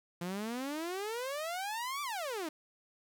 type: exponential two-way sweep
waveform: sawtooth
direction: up then down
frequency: 169.5 to 1188 to 296.5 Hz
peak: -32 dBFS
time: 0.21-2.49 s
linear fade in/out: 5 ms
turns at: 2.02 s
effects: 11-bit